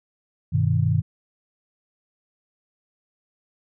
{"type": "chord", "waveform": "sine", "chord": "G augmented", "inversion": "none", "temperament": "equal", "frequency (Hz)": [98, 123.47, 155.56], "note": ["G2", "B2", "D#3"], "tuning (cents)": [0, 0, 0], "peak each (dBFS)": -22, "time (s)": [0.52, 1.02], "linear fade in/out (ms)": 20, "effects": []}